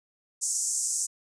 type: band-pass noise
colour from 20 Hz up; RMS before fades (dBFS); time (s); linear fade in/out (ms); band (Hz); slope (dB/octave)
white; -29; 0.41-1.07; 20; 6100 to 8700; 48
effects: none